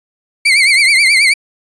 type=tone with vibrato; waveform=35% pulse; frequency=2200 Hz; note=C#7; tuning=14 cents flat; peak=-5 dBFS; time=0.45-1.34 s; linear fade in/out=10 ms; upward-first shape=triangle; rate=9.3 Hz; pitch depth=140 cents each way; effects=resampled to 22050 Hz